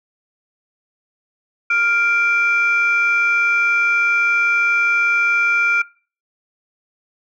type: tone pair together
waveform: sine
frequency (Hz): 1400.9 / 2356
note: F6 / D7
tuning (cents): +5 / +5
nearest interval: major sixth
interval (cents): 900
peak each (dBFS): -16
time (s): 1.7-5.82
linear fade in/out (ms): 5
effects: noise-tail reverb RT60 0.4 s tail -22 dB re dry + tanh soft clip ceiling -7 dBFS